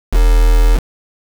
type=tone with quantisation; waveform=sine; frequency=41 Hz; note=E1; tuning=9 cents flat; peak=-6 dBFS; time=0.11-0.8 s; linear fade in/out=50 ms; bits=3; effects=none